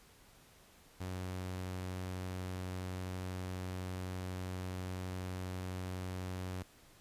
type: tone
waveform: sawtooth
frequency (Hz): 92.1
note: F#2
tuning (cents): -7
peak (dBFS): -35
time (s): 1-6.63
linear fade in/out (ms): 10
effects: pink hiss -62 dBFS RMS until 7 s + resampled to 32000 Hz